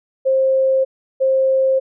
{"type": "tone pair in turn", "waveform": "sine", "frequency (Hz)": [530, 530], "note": ["C5", "C5"], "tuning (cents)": [22, 22], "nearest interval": "unison", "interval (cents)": 0, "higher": "neither", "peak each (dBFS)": -12, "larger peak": "neither", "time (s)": [[0.25, 0.85], [1.2, 1.8]], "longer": "neither", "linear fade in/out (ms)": 20, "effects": []}